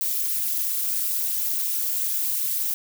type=noise with amplitude modulation; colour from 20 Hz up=violet; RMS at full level=-21 dBFS; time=0.01-2.74 s; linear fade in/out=0 ms; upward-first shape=sine; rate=222 Hz; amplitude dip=95%; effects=none